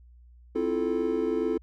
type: chord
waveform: triangle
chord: F major seventh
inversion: second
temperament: just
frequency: 261.9 / 327.4 / 349.2 / 436.5 Hz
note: C4 / E4 / F4 / A4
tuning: +2 / -12 / 0 / -14 cents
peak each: -30 / -29 / -29 / -26 dBFS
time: 0.55-1.58 s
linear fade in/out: 10 ms
effects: added 60 Hz sine -50 dBFS peak until 1.62 s